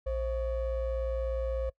triangle ring-modulated tone, 294.3 Hz, D4, 4 cents sharp, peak -24 dBFS, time 0.06-1.7 s, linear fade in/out 10 ms, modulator 236 Hz, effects noise-tail reverb RT60 0.1 s tail -22 dB re dry

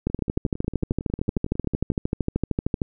two click trains, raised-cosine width 3 ms, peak -9 / -19 dBFS, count 37 / 21, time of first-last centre 0.07-2.818 / 0.1-1.918 s, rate 13.1 / 11 Hz, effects none

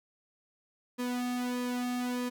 sawtooth tone with flanger, 247 Hz, B3, in tune, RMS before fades -33 dBFS, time 0.98-2.3 s, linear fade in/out 20 ms, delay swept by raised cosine 1.4 to 2.08 ms, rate 1.6 Hz, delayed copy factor -0.8, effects none

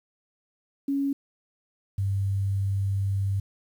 sine tone pair in turn, 278 / 98.29 Hz, C#4 / G2, +5 / +5 cents, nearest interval octave + tritone, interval 1800 cents, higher first, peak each -23 / -23 dBFS, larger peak neither, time 0.88-1.13 / 1.98-3.4 s, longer second, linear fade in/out 5 ms, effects 9-bit

